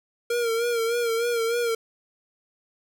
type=tone with vibrato; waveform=square; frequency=466.2 Hz; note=A#4; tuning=in tune; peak=-23 dBFS; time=0.3-1.75 s; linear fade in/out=5 ms; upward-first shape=sine; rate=3.3 Hz; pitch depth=53 cents each way; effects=none